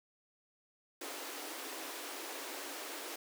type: high-pass noise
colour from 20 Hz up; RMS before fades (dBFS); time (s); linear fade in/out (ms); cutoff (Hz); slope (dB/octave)
pink; -44; 1.01-3.16; 5; 270; 96
effects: none